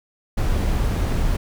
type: noise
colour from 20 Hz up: brown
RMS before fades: -20 dBFS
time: 0.37-1.37 s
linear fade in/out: 10 ms
effects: none